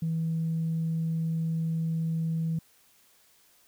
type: tone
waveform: sine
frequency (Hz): 162.7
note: E3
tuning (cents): -22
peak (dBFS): -25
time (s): 0.02-2.59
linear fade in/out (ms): 5
effects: tanh soft clip ceiling -22 dBFS + white hiss -62 dBFS RMS until 3.67 s